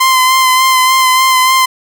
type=tone with vibrato; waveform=sawtooth; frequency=1036 Hz; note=C6; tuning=17 cents flat; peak=-3 dBFS; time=0-1.66 s; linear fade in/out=10 ms; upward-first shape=sine; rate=3.4 Hz; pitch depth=23 cents each way; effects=none